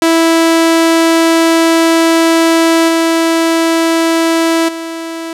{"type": "tone with level steps", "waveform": "sawtooth", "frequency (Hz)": 329, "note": "E4", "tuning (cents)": -3, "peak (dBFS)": [-3, -5, -16], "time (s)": [0.02, 5.33], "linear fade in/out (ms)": 2, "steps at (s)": [2.88, 4.68], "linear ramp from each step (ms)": 10, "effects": ["low-pass 12000 Hz 12 dB/octave"]}